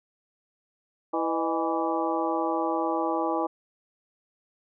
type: harmonic tone with a mistuned harmonic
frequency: 164.7 Hz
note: E3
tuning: 1 cent flat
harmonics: 2 / 3 / 4 / 5 / 6 / 7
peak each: -29 / -32 / -32 / -30 / -34 / -33 dBFS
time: 1.13-3.47 s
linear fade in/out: 10 ms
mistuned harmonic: 4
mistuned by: -100 cents
effects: none